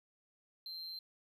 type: tone with amplitude modulation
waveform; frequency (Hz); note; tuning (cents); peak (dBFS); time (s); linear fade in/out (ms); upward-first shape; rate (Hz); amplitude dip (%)
triangle; 4132; C8; -22; -39; 0.66-0.99; 2; sine; 167; 55
effects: none